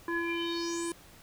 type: tone with low-pass filter sweep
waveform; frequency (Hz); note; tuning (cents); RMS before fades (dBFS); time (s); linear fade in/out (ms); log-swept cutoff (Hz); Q
square; 338.5; E4; +46; -33; 0.08-0.92; 2; 1400 to 9900; 6.6
effects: pink hiss -55 dBFS RMS until 1.22 s